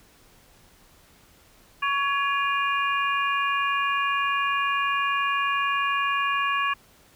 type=harmonic tone with a mistuned harmonic; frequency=560 Hz; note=C#5; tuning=18 cents sharp; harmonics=2 / 3 / 4 / 5; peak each=-24 / -28 / -30 / -32 dBFS; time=1.82-6.74 s; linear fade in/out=10 ms; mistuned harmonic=4; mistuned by=+140 cents; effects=pink hiss -56 dBFS RMS until 7.15 s